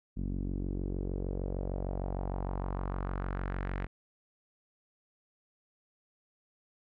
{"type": "tone with low-pass filter sweep", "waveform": "sawtooth", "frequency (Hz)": 46.55, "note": "F#1", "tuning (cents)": 11, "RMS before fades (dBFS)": -35, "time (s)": [0.16, 3.87], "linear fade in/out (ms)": 20, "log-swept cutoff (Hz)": [240, 2000], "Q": 2.2, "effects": []}